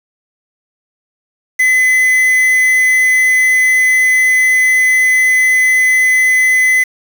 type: tone with quantisation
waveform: triangle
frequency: 2024 Hz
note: B6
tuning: 42 cents sharp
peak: -6 dBFS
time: 1.59-6.84 s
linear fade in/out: 10 ms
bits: 4
effects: none